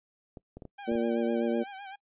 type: clicks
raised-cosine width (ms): 2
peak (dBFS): -30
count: 6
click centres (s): 0.372 / 0.57 / 0.622 / 0.653 / 0.917 / 0.954
type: tone with vibrato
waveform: sawtooth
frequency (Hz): 787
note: G5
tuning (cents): +7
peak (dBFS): -37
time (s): 0.78-1.96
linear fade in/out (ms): 10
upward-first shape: sine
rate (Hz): 7.9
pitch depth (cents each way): 61
type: harmonic tone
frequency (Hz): 116.54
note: A#2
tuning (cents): 0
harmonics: 2 / 3 / 4 / 5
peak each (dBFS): -29 / -31 / -32 / -33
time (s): 0.87-1.64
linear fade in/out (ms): 20
effects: noise-tail reverb RT60 0.1 s tail -24 dB re dry + resampled to 8000 Hz